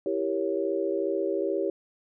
sine chord, E diminished seventh, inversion none, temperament equal, 329.6 / 392 / 466.2 / 554.4 Hz, E4 / G4 / Bb4 / Db5, 0 / 0 / 0 / 0 cents, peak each -31 / -28 / -34 / -31 dBFS, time 0.06-1.7 s, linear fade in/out 2 ms, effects none

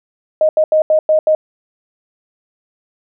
sine tone bursts at uneven times, 622.3 Hz, D#5, in tune, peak -8 dBFS, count 6, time 0.41-0.49 / 0.57-0.64 / 0.72-0.82 / 0.9-0.99 / 1.09-1.19 / 1.27-1.35 s, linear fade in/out 2 ms, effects none

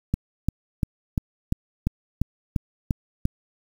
click train, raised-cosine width 5 ms, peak -9 dBFS, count 10, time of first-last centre 0.14-3.254 s, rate 2.89 Hz, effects 7-bit

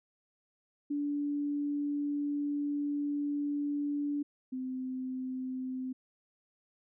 sine tone pair in turn, 289.5 / 257.9 Hz, D4 / C4, -25 / -25 cents, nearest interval major second, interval 200 cents, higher first, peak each -30 / -34 dBFS, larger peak first, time 0.9-4.23 / 4.52-5.93 s, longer first, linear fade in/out 10 ms, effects none

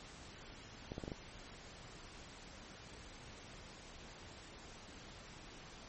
clicks, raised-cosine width 2 ms, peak -29 dBFS, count 5, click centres 0.919 / 0.981 / 1.038 / 1.079 / 1.118 s, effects pink hiss -54 dBFS RMS until 5.88 s + MP3 32 kbps

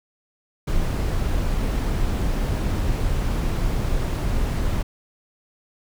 brown noise, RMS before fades -22 dBFS, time 0.67-4.83 s, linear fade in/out 10 ms, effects none

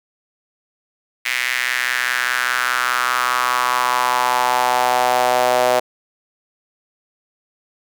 sawtooth tone with high-pass filter sweep, 124.9 Hz, B2, 20 cents sharp, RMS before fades -18 dBFS, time 1.25-5.8 s, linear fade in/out 10 ms, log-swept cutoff 2100 to 610 Hz, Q 3.6, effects none

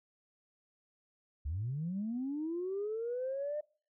sine linear sweep, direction up, 65.41 to 608 Hz, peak -33 dBFS, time 1.45-3.61 s, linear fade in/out 10 ms, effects noise-tail reverb RT60 0.4 s tail -21 dB re dry + tanh soft clip ceiling -29 dBFS

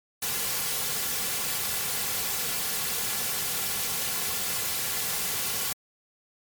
white noise with comb filter, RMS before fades -29 dBFS, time 0.22-5.73 s, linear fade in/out 5 ms, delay 3.2 ms, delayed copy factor -0.55, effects MP3 96 kbps

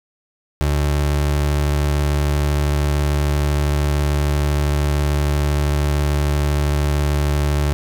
30% pulse tone with vibrato, 73 Hz, D2, 10 cents flat, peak -13 dBFS, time 0.61-7.73 s, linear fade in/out 0 ms, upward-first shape sine, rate 18 Hz, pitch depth 15 cents each way, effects none

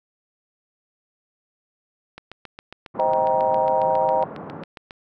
click train, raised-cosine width 0.3 ms, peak -21 dBFS, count 21, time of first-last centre 2.18-4.909 s, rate 7.33 Hz
pink band-pass noise, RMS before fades -36 dBFS, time 2.94-4.64 s, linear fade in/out 10 ms, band 130 to 1200 Hz, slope 24 dB/octave
sine chord, C minor seventh, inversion none, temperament just, 523.3 / 627.9 / 784.9 / 941.9 Hz, C5 / Eb5 / G5 / Bb5, 0 / +16 / +2 / +18 cents, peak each -23 / -23 / -23 / -22 dBFS, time 2.99-4.24 s, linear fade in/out 2 ms
effects none

